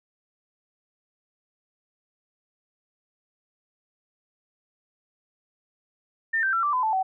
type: tone with pitch steps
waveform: sine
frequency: 1805 / 1562.3 / 1352.2 / 1170.4 / 1013 / 876.8 / 758.9 Hz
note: A6 / G6 / E6 / D6 / B5 / A5 / F#5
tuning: +44 / -6 / +44 / -6 / +44 / -6 / +44 cents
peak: -21 dBFS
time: 6.33-7.03 s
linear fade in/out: 10 ms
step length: 100 ms
effects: none